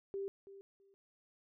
sine tone with echo, 393.5 Hz, G4, 7 cents sharp, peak -37 dBFS, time 0.14-0.28 s, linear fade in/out 0 ms, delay 330 ms, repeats 2, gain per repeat -14 dB, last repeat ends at 0.94 s, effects none

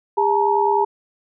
sine tone cluster, 405.2 / 869 / 939 Hz, G#4 / A5 / A#5, -43 / -22 / +12 cents, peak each -19 dBFS, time 0.17-0.85 s, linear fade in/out 10 ms, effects none

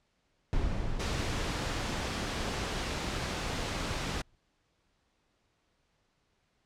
brown noise with exponential decay, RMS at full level -29 dBFS, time 0.53-4.35 s, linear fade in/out 0 ms, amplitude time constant 830 ms
pink noise, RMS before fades -34 dBFS, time 0.99-4.22 s, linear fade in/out 10 ms
effects pink hiss -74 dBFS RMS until 6.65 s + low-pass 6000 Hz 12 dB/octave

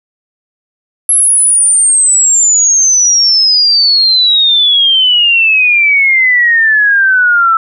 sine exponential sweep, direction down, 11175 to 1318.5 Hz, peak -5 dBFS, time 1.09-7.57 s, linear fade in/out 2 ms, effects none

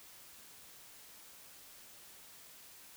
silence, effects white hiss -56 dBFS RMS until 2.96 s

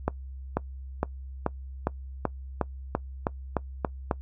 accelerating click train, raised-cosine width 1 ms, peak -10 dBFS, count 12, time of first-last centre 0.08-4.112 s, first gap 490 ms, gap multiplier 0.94, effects noise-tail reverb RT60 0.1 s tail -21 dB re dry + added 66 Hz sine -37 dBFS peak until 4.21 s

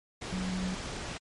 sine tone in noise, 185 Hz, F#3, in tune, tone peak -31 dBFS, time 0.32-0.75 s, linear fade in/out 10 ms, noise pink, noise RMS -38 dBFS, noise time 0.21-1.18 s, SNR +4 dB, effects low-pass 7000 Hz 12 dB/octave + MP3 48 kbps

